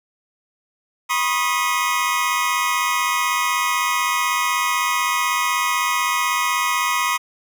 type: tone cluster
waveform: 25% pulse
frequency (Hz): 982 / 1078 / 1241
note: B5 / C#6 / D#6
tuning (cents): -10 / -49 / -5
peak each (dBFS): -19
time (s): 1.09-7.18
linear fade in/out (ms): 20
effects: none